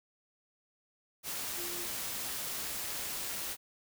sine tone in noise, 349.2 Hz, F4, in tune, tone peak -45 dBFS, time 1.55-1.88 s, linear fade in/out 50 ms, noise white, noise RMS -38 dBFS, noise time 1.23-3.57 s, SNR -10 dB, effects none

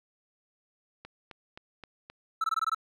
click train, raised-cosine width 0.3 ms, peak -28 dBFS, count 5, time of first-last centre 1.05-2.1 s, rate 3.81 Hz
triangle tone bursts, 1318.5 Hz, E6, in tune, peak -23 dBFS, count 7, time 2.41-2.747 s, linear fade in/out 5 ms, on 31 ms, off 20 ms
effects none

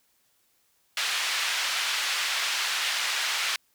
white band-pass noise, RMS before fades -28 dBFS, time 0.97-3.56 s, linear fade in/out 2 ms, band 1300 to 3900 Hz, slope 12 dB/octave, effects white hiss -68 dBFS RMS until 3.74 s

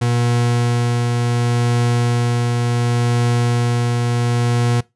40% pulse tone with tremolo, 120 Hz, B2, 49 cents flat, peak -13 dBFS, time 0.01-4.81 s, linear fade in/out 10 ms, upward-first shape triangle, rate 0.69 Hz, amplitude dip 25%, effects noise-tail reverb RT60 0.2 s tail -21 dB re dry + resampled to 24000 Hz

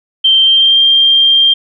sine tone with pitch glide, 3136 to 3185 Hz, G7 to G7, 0 to +27 cents, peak -5 dBFS, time 0.24-1.54 s, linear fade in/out 10 ms, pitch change +27 cents, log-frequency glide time 0.41-0.8 s, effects none

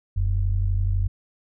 sine tone pair together, 41.78 / 93.8 Hz, E1 / F#2, +24 / +24 cents, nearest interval octave + major second, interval 1400 cents, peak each -22 dBFS, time 0.16-1.08 s, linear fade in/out 10 ms, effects none

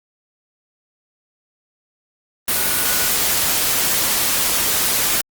sine tone in noise, 1467 Hz, F#6, 15 cents flat, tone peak -29 dBFS, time 2.56-3.08 s, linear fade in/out 2 ms, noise white, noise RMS -18 dBFS, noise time 2.48-5.21 s, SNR -14 dB, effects Opus 32 kbps

